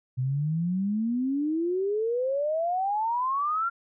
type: exponential sweep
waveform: sine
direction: up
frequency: 124.3 to 1396.9 Hz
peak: -24 dBFS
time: 0.17-3.7 s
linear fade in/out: 20 ms
effects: none